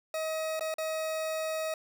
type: tone with dropouts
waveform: 40% pulse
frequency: 634 Hz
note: D#5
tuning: 32 cents sharp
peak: -30 dBFS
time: 0.14-1.74 s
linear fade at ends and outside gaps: 2 ms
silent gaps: 0.595-0.608 / 0.741-0.783 s
effects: none